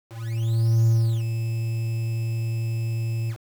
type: tone with ADSR envelope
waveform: triangle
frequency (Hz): 113.9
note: A#2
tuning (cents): -40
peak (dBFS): -12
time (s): 0.08-3.37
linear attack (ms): 790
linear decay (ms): 350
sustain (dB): -9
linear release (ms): 76
effects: tanh soft clip ceiling -9 dBFS + 7-bit